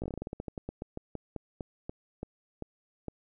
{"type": "slowing click train", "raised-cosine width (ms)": 2, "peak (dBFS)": -23, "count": 23, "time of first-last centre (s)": [0.02, 3.083], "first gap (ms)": 17, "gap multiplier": 1.17, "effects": []}